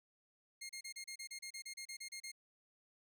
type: tone bursts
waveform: 15% pulse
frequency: 2133 Hz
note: C7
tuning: 33 cents sharp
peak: -39 dBFS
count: 15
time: 0.61-2.318 s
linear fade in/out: 10 ms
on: 84 ms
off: 32 ms
effects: none